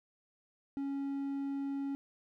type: tone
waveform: triangle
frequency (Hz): 277.2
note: C#4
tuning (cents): 0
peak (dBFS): -32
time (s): 0.77-1.95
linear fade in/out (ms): 0
effects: none